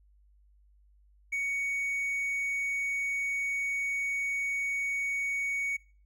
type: tone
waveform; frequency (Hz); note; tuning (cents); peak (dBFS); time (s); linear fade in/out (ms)
triangle; 2235; C#7; +14; -27; 1.32-5.77; 10
effects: noise-tail reverb RT60 0.4 s tail -21 dB re dry + added 50 Hz sine -59 dBFS peak until 6.05 s